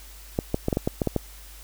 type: clicks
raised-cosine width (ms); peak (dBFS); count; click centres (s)
2; -9; 9; 0.389 / 0.544 / 0.684 / 0.728 / 0.771 / 0.875 / 1.018 / 1.073 / 1.163
effects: added 50 Hz sine -44 dBFS peak until 1.63 s + white hiss -48 dBFS RMS until 1.63 s